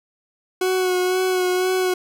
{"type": "tone with vibrato", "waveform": "40% pulse", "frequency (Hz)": 368.1, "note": "F#4", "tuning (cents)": -9, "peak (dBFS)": -17, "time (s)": [0.61, 1.94], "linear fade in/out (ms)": 5, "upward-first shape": "sine", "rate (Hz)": 2, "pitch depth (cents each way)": 22, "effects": []}